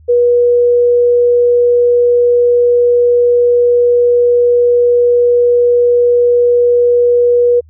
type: tone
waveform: sine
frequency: 483.4 Hz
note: B4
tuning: 37 cents flat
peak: -6 dBFS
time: 0.08-7.61 s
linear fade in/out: 20 ms
effects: added 78 Hz sine -39 dBFS peak until 7.69 s